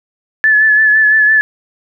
sine tone with vibrato, 1730 Hz, A6, 30 cents flat, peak -6 dBFS, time 0.44-1.41 s, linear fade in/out 0 ms, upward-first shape sine, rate 5.9 Hz, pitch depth 30 cents each way, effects none

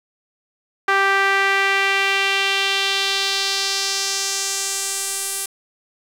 sawtooth tone with band-pass filter sweep, 392 Hz, G4, in tune, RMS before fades -20 dBFS, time 0.88-5.46 s, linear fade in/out 5 ms, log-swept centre 1500 to 10000 Hz, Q 1.9, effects 8-bit

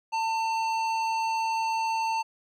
sine tone with hard clipping, 897 Hz, A5, 33 cents sharp, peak -27 dBFS, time 0.12-2.23 s, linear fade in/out 20 ms, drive 12 dB, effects none

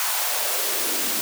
white noise with high-pass filter sweep, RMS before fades -24 dBFS, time 0-1.21 s, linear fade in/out 0 ms, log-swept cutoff 1000 to 210 Hz, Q 2.3, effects none

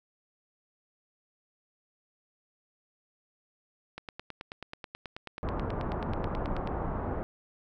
click train, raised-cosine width 0.3 ms, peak -23 dBFS, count 26, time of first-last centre 3.98-6.674 s, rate 9.28 Hz
pink low-pass noise, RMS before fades -33 dBFS, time 5.43-7.23 s, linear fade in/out 0 ms, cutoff 1200 Hz, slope 24 dB/octave
effects none

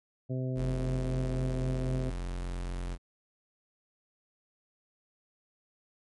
harmonic tone, 129.1 Hz, C3, 23 cents flat, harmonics 1 / 2 / 3 / 4 / 5, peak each -31 / -37 / -41 / -43 / -45 dBFS, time 0.29-2.11 s, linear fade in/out 20 ms
45% pulse tone, 44.36 Hz, F1, 28 cents sharp, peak -33 dBFS, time 0.55-2.98 s, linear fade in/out 50 ms
effects MP3 48 kbps

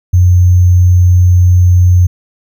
sine tone with sample-and-hold, 89.7 Hz, F2, 47 cents sharp, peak -3 dBFS, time 0.13-2.07 s, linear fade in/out 10 ms, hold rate 6300 Hz, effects none

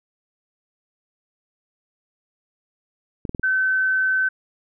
clicks, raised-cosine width 3 ms, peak -15 dBFS, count 4, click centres 3.252 / 3.294 / 3.348 / 3.396 s
sine tone, 1529 Hz, G6, 44 cents flat, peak -17 dBFS, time 3.43-4.29 s, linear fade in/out 10 ms
effects none

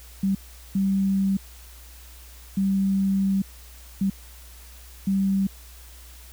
sine tone bursts at uneven times, 194.5 Hz, G3, 13 cents flat, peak -19 dBFS, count 5, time 0.23-0.35 / 0.75-1.37 / 2.57-3.42 / 4.01-4.1 / 5.07-5.47 s, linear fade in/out 5 ms, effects added 60 Hz sine -44 dBFS peak until 6.32 s + white hiss -49 dBFS RMS until 6.32 s

